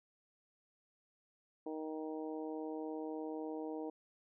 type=harmonic tone; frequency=156.5 Hz; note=D#3; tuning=10 cents sharp; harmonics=2 / 3 / 4 / 5 / 6; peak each=-42 / -44 / -50 / -51 / -54 dBFS; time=1.66-3.9 s; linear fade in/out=5 ms; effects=none